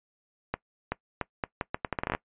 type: accelerating click train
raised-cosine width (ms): 0.5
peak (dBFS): -13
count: 15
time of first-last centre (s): 0.54-2.15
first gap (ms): 380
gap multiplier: 0.77
effects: noise-tail reverb RT60 0.1 s tail -21 dB re dry + resampled to 8000 Hz